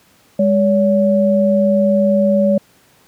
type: tone pair together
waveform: sine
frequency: 203.6 / 568 Hz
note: G#3 / C#5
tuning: -34 / +42 cents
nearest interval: octave + tritone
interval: 1776 cents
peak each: -13 dBFS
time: 0.39-2.58 s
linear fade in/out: 5 ms
effects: pink hiss -52 dBFS RMS until 3.07 s + high-pass 100 Hz 12 dB/octave